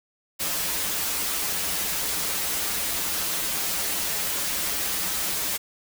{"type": "noise with comb filter", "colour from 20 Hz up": "white", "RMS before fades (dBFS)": -27, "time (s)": [0.39, 5.58], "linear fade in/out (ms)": 20, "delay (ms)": 8.1, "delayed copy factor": -0.95, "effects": []}